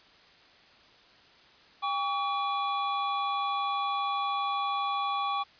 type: tone pair together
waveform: square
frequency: 802.6 / 1135 Hz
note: G5 / C#6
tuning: +41 / +41 cents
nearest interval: tritone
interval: 600 cents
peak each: -33 / -30 dBFS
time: 1.82-5.44 s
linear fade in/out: 20 ms
effects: white hiss -57 dBFS RMS until 5.59 s + resampled to 11025 Hz